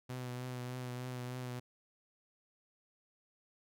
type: tone with vibrato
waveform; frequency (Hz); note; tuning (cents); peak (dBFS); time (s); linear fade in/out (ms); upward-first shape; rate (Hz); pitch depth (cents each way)
sawtooth; 125.3; B2; +25; -36; 0.09-1.6; 10; triangle; 3.3; 30
effects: none